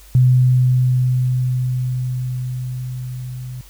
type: tone with level ramp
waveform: sine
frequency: 126.6 Hz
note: B2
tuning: 43 cents sharp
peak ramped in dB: -8 to -27 dBFS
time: 0.15-3.61 s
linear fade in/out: 0 ms
effects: added 50 Hz sine -42 dBFS peak until 3.69 s + white hiss -47 dBFS RMS until 3.69 s